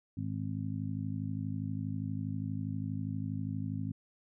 harmonic tone, 52.4 Hz, G#1, 16 cents sharp, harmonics 2 / 3 / 4 / 5, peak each -37 / -39 / -41 / -40 dBFS, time 0.17-3.92 s, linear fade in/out 5 ms, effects none

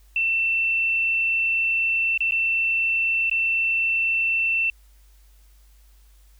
sine tone with dropouts, 2684 Hz, E7, 31 cents sharp, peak -19 dBFS, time 0.16-4.7 s, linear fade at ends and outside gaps 2 ms, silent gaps 2.177-2.205 / 2.31-2.32 / 3.298-3.313 s, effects added 50 Hz sine -50 dBFS peak until 6.39 s + white hiss -62 dBFS RMS until 6.39 s

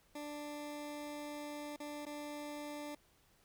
20% pulse tone with dropouts, 294.6 Hz, D4, 6 cents sharp, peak -38 dBFS, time 0.15-2.95 s, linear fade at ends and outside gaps 5 ms, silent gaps 1.763-1.8 / 2.054-2.064 s, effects pink hiss -70 dBFS RMS until 3.44 s

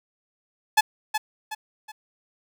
sawtooth tone with echo, 860 Hz, A5, 40 cents flat, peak -10 dBFS, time 0.77-0.81 s, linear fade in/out 10 ms, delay 370 ms, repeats 3, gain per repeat -8 dB, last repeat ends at 1.92 s, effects none

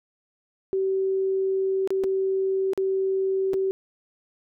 sine tone with dropouts, 383.6 Hz, G4, 37 cents flat, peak -21 dBFS, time 0.73-3.71 s, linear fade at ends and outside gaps 0 ms, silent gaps 1.875-1.905 / 2.037-2.041 / 2.734-2.776 / 3.534-3.54 s, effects none

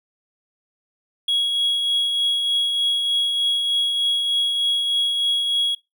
triangle tone with tremolo, 3322 Hz, G#7, in tune, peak -14 dBFS, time 1.28-5.75 s, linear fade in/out 5 ms, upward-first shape triangle, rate 3.3 Hz, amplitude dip 40%, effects noise-tail reverb RT60 0.2 s tail -22 dB re dry + tanh soft clip ceiling -11 dBFS

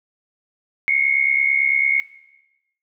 sine tone pair together, 2148 / 2217 Hz, C7 / C#7, +45 / 0 cents, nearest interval minor second, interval 55 cents, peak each -18 dBFS, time 0.88-2 s, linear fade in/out 0 ms, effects noise-tail reverb RT60 1.0 s tail -19 dB re dry

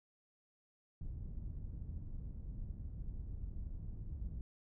pink low-pass noise, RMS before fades -44 dBFS, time 1.01-4.41 s, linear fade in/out 2 ms, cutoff 110 Hz, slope 12 dB/octave, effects none

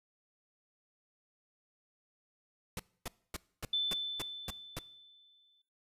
pink noise bursts, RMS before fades -39 dBFS, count 8, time 2.77-4.79 s, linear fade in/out 2 ms, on 25 ms, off 260 ms
sine tone with exponential decay, 3522 Hz, A7, 1 cent sharp, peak -28 dBFS, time 3.73-5.62 s, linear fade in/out 5 ms, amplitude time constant 410 ms
effects noise-tail reverb RT60 0.6 s tail -23 dB re dry + resampled to 32000 Hz

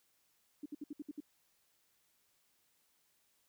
sine tone bursts, 293.7 Hz, D4, in tune, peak -40 dBFS, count 7, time 0.63-1.204 s, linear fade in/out 5 ms, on 28 ms, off 63 ms, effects white hiss -75 dBFS RMS until 3.48 s

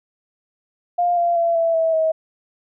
sine tone with pitch steps, 703 / 689.7 / 676.7 / 663.9 / 651.4 / 639.1 Hz, F5 / F5 / E5 / E5 / E5 / D#5, +11 / -22 / +45 / +12 / -21 / +46 cents, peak -15 dBFS, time 0.98-2.12 s, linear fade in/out 10 ms, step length 190 ms, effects none

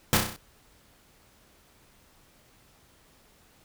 pink noise with echo, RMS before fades -21 dBFS, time 0.13-0.17 s, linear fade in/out 0 ms, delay 32 ms, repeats 6, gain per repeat -4 dB, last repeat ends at 0.362 s, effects pink hiss -60 dBFS RMS until 3.64 s

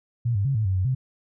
sine tone with pitch steps, 118.4 / 99.7 / 136.9 / 108.9 / 94.8 / 92.8 / 130 Hz, A#2 / G2 / C#3 / A2 / F#2 / F#2 / C3, +27 / +30 / -21 / -17 / +43 / +6 / -11 cents, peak -20 dBFS, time 0.25-0.95 s, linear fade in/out 10 ms, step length 100 ms, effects none

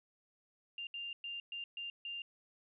sine tone bursts at uneven times, 2794 Hz, F7, in tune, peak -40 dBFS, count 6, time 0.78-0.87 / 0.94-1.13 / 1.24-1.4 / 1.52-1.64 / 1.77-1.9 / 2.05-2.22 s, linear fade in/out 2 ms, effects none

